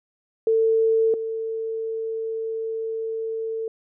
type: tone pair in turn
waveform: sine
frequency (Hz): 447.4 / 447.4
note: A4 / A4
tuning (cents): +29 / +29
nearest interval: unison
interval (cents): 0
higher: neither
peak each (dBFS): -16 / -25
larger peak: first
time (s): 0.47-1.14 / 1.14-3.68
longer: second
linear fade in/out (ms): 2
effects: none